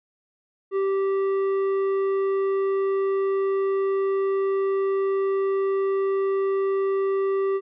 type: tone with tanh clipping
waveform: sine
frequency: 389.7 Hz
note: G4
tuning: 10 cents flat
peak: -22 dBFS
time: 0.71-7.61 s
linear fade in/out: 50 ms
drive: 9 dB
effects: none